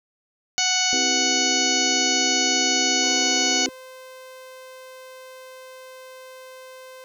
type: harmonic tone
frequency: 740 Hz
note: F#5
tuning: in tune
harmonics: 1 / 2 / 3 / 4 / 5 / 6 / 7 / 8 / 9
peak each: -29 / -31 / -27 / -26 / -32 / -26 / -30 / -26 / -27 dBFS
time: 0.58-3.66 s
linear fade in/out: 0 ms
type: chord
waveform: sine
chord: C major seventh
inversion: none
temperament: just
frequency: 261.6 / 327 / 392.4 / 490.5 Hz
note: C4 / E4 / G4 / B4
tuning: 0 / -14 / +2 / -12 cents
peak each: -29 / -33 / -34 / -35 dBFS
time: 0.93-3.69 s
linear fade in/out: 0 ms
type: tone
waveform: sawtooth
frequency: 517 Hz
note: C5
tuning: 21 cents flat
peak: -36 dBFS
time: 3.03-7.04 s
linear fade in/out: 0 ms
effects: none